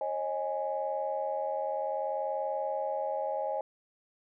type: chord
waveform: sine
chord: C# suspended second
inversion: none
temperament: equal with one note detuned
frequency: 541.7 / 622.3 / 830.6 Hz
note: C#5 / D#5 / G#5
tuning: -40 / 0 / 0 cents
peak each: -34 dBFS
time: 0.01-3.61 s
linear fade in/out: 2 ms
effects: tanh soft clip ceiling -20 dBFS